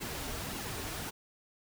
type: noise with flanger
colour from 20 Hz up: pink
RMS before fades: -39 dBFS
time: 0-1.11 s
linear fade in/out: 20 ms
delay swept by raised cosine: 1.6 to 6.1 ms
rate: 1.8 Hz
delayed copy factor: -0.5
effects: none